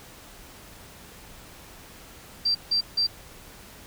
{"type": "tone bursts", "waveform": "sine", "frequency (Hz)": 4699, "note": "D8", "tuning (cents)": 0, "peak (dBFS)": -20, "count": 3, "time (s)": [2.45, 3.07], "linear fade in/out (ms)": 10, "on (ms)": 100, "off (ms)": 160, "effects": ["pink hiss -47 dBFS RMS until 3.86 s"]}